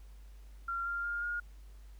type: tone with pitch steps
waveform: sine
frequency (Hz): 1377 / 1393 / 1409.2 / 1425.6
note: F6 / F6 / F6 / F6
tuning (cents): -25 / -5 / +15 / +35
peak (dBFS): -33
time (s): 0.68-1.4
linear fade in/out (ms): 5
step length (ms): 180
effects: added 50 Hz sine -49 dBFS peak until 1.99 s + pink hiss -67 dBFS RMS until 1.99 s